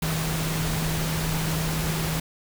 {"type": "tone in noise", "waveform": "sine", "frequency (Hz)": 159.6, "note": "D#3", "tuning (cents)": 44, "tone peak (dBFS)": -26, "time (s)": [0.02, 2.2], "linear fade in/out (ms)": 5, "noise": "pink", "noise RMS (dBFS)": -29, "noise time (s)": [0.02, 2.2], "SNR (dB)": 0, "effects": []}